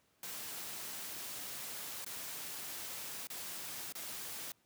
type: noise with dropouts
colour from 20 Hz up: white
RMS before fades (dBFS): -44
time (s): 0.23-4.52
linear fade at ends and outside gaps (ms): 2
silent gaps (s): 2.047-2.063 / 3.271-3.301 / 3.924-3.952
effects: pink hiss -73 dBFS RMS until 4.65 s + high-pass 100 Hz 12 dB/octave